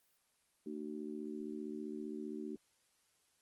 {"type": "harmonic tone", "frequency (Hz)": 75.3, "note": "D2", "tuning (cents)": 44, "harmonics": [3, 4, 5], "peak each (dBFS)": [-45, -45, -46], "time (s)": [0.66, 2.56], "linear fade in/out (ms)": 5, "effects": ["white hiss -75 dBFS RMS until 3.41 s", "Opus 24 kbps"]}